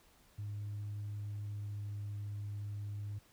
sine tone with pitch glide, 103.4 to 102.75 Hz, G#2 to G#2, -7 to -18 cents, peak -37 dBFS, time 0.38-3.19 s, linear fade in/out 10 ms, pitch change -11 cents, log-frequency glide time 1.51-1.75 s, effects tanh soft clip ceiling -36 dBFS + pink hiss -66 dBFS RMS until 3.32 s

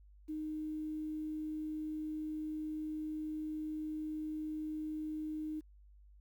sine tone with quantisation, 308.9 Hz, D#4, 12 cents flat, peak -37 dBFS, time 0.28-5.61 s, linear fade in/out 20 ms, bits 11, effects added 50 Hz sine -57 dBFS peak until 6.2 s

